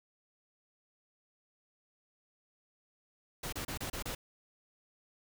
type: noise bursts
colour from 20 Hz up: pink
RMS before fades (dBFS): -39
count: 6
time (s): 3.43-4.15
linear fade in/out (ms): 5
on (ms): 95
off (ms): 30
effects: none